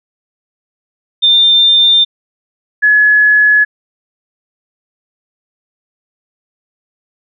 sine tone pair in turn, 3598 / 1698 Hz, A7 / G#6, +38 / +38 cents, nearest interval octave + minor second, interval 1300 cents, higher first, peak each -5 dBFS, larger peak neither, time 1.22-2.05 / 2.82-3.65 s, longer neither, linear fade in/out 20 ms, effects none

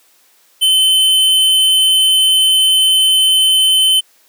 square tone, 3061 Hz, G7, 42 cents flat, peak -9 dBFS, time 0.61-4.01 s, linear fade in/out 20 ms, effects white hiss -52 dBFS RMS until 4.28 s + high-pass 300 Hz 12 dB/octave

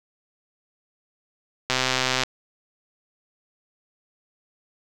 click train, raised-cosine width 0.2 ms, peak -4 dBFS, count 70, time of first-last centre 1.7-2.235 s, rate 129 Hz, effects none

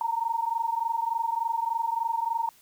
sine tone pair together, 908.9 / 932.3 Hz, A#5 / A#5, -44 / 0 cents, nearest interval unison, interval 44 cents, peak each -28 dBFS, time 0.01-2.49 s, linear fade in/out 2 ms, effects white hiss -58 dBFS RMS until 2.61 s

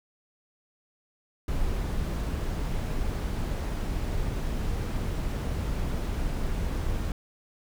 brown noise, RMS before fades -29 dBFS, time 1.48-7.12 s, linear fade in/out 2 ms, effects none

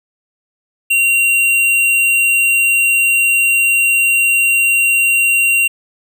sine tone with hard clipping, 2757 Hz, F7, 23 cents flat, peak -11 dBFS, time 0.9-5.68 s, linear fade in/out 10 ms, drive 15 dB, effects none

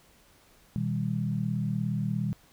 sine tone cluster, 122.7 / 159.7 / 199.6 Hz, B2 / D#3 / G3, -11 / +45 / +32 cents, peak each -31 dBFS, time 0.76-2.33 s, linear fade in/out 0 ms, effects pink hiss -60 dBFS RMS until 2.52 s

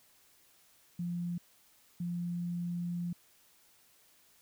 sine tone bursts at uneven times, 174 Hz, F3, 6 cents flat, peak -33 dBFS, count 2, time 0.99-1.38 / 2-3.13 s, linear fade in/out 5 ms, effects white hiss -65 dBFS RMS until 4.41 s

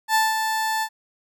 30% pulse tone with ADSR envelope, 880 Hz, A5, in tune, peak -13 dBFS, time 0.08-0.89 s, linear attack 66 ms, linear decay 190 ms, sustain -6 dB, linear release 66 ms, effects none

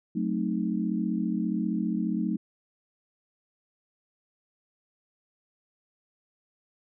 sine chord, F# diminished seventh, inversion none, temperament equal, 185 / 220 / 261.6 / 311.1 Hz, F#3 / A3 / C4 / Eb4, 0 / 0 / 0 / 0 cents, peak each -30 / -29 / -35 / -32 dBFS, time 0.15-2.37 s, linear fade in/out 10 ms, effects none

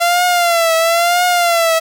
sawtooth tone with vibrato, 684 Hz, F5, 36 cents flat, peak -7 dBFS, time 0-1.8 s, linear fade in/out 20 ms, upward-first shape triangle, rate 1 Hz, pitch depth 91 cents each way, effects none

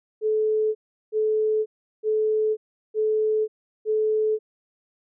sine tone bursts, 432.4 Hz, A4, 30 cents flat, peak -19 dBFS, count 5, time 0.21-4.39 s, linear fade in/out 50 ms, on 540 ms, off 370 ms, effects none

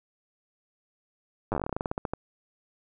slowing click train, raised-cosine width 1 ms, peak -15 dBFS, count 19, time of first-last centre 1.52-2.136 s, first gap 9 ms, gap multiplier 1.14, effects none

